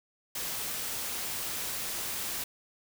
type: noise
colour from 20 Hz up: white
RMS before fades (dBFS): -35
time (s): 0.35-2.44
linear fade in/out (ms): 5
effects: none